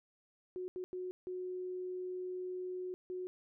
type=tone bursts at uneven times; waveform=sine; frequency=365.9 Hz; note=F#4; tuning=19 cents flat; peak=-38 dBFS; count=5; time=0.56-0.68 / 0.76-0.84 / 0.93-1.11 / 1.27-2.94 / 3.1-3.27 s; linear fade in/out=0 ms; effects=none